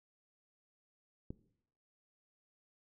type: click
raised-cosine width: 3 ms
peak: -29 dBFS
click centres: 1.305 s
effects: noise-tail reverb RT60 0.7 s tail -18 dB re dry